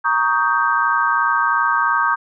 sine chord, Eb dominant seventh, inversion second, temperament equal with one note detuned, 932.3 / 1121.6 / 1244.5 / 1568 Hz, Bb5 / Db6 / Eb6 / G6, 0 / +20 / 0 / 0 cents, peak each -21 / -20 / -20 / -19 dBFS, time 0.04-2.16 s, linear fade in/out 20 ms, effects none

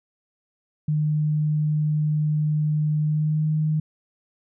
sine tone with pitch glide, 151.9 to 154.56 Hz, D#3 to D#3, -41 to -11 cents, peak -19 dBFS, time 0.88-3.8 s, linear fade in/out 5 ms, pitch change +30 cents, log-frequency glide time 3.02-3.46 s, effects none

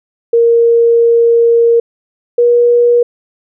sine tone pair in turn, 466.2 / 479 Hz, A#4 / A#4, 0 / +47 cents, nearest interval unison, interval 47 cents, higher second, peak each -5 dBFS, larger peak neither, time 0.33-1.8 / 2.38-3.03 s, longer first, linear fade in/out 5 ms, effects none

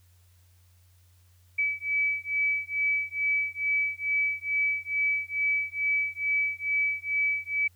sine beating tone pair, 2292 / 2294.3 Hz, D7 / D7, -43 / -41 cents, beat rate 2.3 Hz, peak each -28 dBFS, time 1.58-7.68 s, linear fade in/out 10 ms, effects added 89 Hz sine -57 dBFS peak until 7.75 s + white hiss -67 dBFS RMS until 7.75 s

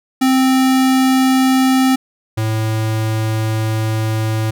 square tone pair in turn, 261.6 / 109.99 Hz, C4 / A2, 0 / 0 cents, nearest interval octave + minor third, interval 1500 cents, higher first, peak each -11 / -16 dBFS, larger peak first, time 0.21-1.96 / 2.37-4.51 s, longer second, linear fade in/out 10 ms, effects none

